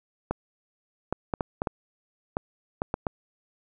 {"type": "clicks", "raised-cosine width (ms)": 1, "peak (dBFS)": -12, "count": 10, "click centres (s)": [0.31, 1.126, 1.338, 1.408, 1.619, 1.672, 2.369, 2.819, 2.941, 3.068], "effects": []}